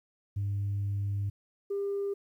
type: tone pair in turn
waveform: sine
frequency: 100.4 / 399.6 Hz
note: G2 / G4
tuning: +42 / +33 cents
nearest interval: 2 octaves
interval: 2391 cents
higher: second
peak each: -27 / -28 dBFS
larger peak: first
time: 0.36-1.3 / 1.7-2.14 s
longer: first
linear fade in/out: 10 ms
effects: tanh soft clip ceiling -26 dBFS + 11-bit